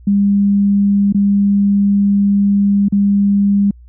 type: tone with dropouts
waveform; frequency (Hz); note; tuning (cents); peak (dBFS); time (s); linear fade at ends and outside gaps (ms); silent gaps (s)
sine; 200.9; G3; +43; -9; 0.07-3.71; 5; 1.125-1.145 / 2.885-2.923
effects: added 60 Hz sine -37 dBFS peak until 3.88 s